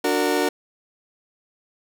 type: chord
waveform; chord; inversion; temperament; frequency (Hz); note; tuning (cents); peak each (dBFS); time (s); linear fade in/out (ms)
30% pulse; D augmented; none; just; 293.7 / 367.1 / 458.9; D4 / F#4 / A#4; 0 / -14 / -27; -21; 0.04-0.49; 5
effects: none